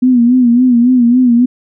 sine tone with vibrato, 245.2 Hz, B3, 12 cents flat, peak -5 dBFS, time 0.02-1.46 s, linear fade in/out 10 ms, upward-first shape sine, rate 3.6 Hz, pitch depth 80 cents each way, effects none

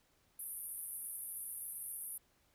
pink band-pass noise, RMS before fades -45 dBFS, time 0.39-2.18 s, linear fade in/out 5 ms, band 9500 to 13000 Hz, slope 96 dB/octave, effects pink hiss -73 dBFS RMS until 2.54 s

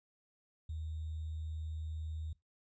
sine tone with sample-and-hold, 78.9 Hz, D#2, 25 cents sharp, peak -38 dBFS, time 0.69-2.33 s, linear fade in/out 5 ms, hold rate 3675 Hz, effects noise-tail reverb RT60 0.2 s tail -21 dB re dry + resampled to 16000 Hz

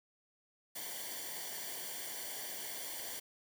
white noise with comb filter, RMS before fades -43 dBFS, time 0.75-3.2 s, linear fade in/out 10 ms, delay 0.77 ms, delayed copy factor -0.75, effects none

